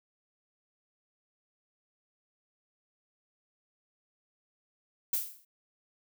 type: noise with exponential decay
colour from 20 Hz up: violet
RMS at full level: -26 dBFS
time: 5.13-5.45 s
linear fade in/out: 5 ms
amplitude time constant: 68 ms
effects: none